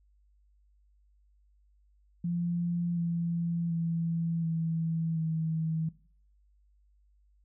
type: tone with pitch steps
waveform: sine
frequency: 172.6 / 169.44 / 166.34 / 163.29 / 160.3 Hz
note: F3 / E3 / E3 / E3 / E3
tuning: -20 / +48 / +16 / -16 / -48 cents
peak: -28 dBFS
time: 2.24-5.89 s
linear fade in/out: 5 ms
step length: 730 ms
effects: noise-tail reverb RT60 0.5 s tail -19 dB re dry + added 50 Hz sine -62 dBFS peak until 7.44 s